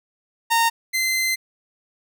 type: tone pair in turn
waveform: sawtooth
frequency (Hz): 921 / 2068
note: A#5 / C7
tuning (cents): -21 / -21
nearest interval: octave + major second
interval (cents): 1400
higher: second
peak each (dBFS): -12 / -16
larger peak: first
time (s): 0.5-0.7 / 0.93-1.36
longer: second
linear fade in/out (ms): 20
effects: none